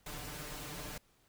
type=noise with comb filter; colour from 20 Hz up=pink; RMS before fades=-44 dBFS; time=0.06-0.98 s; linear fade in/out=5 ms; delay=6.7 ms; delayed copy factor=+0.85; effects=pink hiss -70 dBFS RMS until 1.28 s